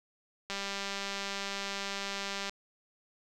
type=click train; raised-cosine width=0.2 ms; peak=-19 dBFS; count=396; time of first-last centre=0.5-2.495 s; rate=198 Hz; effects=none